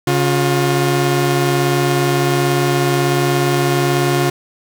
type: tone pair together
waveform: sawtooth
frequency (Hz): 139.17 / 356.2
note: C#3 / F4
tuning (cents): +7 / +34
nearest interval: octave + major third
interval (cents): 1627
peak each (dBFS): -12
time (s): 0.07-4.3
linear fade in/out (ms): 5
effects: none